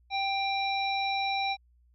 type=harmonic tone with a mistuned harmonic; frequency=784 Hz; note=G5; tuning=in tune; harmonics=1 / 3 / 5 / 7; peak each=-29 / -33 / -34 / -45 dBFS; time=0.1-1.57 s; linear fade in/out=50 ms; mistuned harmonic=3; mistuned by=+17 cents; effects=added 60 Hz sine -60 dBFS peak until 1.94 s